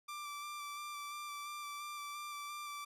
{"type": "tone with vibrato", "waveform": "sawtooth", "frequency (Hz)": 1174.7, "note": "D6", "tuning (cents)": 0, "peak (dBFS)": -39, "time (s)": [0.08, 2.85], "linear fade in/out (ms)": 10, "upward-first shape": "square", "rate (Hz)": 2.9, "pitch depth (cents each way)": 14, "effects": ["resampled to 32000 Hz"]}